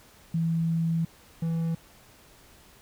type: tone pair in turn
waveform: sine / triangle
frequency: 164.81 / 164.81 Hz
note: E3 / E3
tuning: 0 / 0 cents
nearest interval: unison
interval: 0 cents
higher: neither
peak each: -23 dBFS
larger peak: neither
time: 0.34-1.05 / 1.42-1.75 s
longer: first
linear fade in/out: 5 ms
effects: pink hiss -55 dBFS RMS until 2.81 s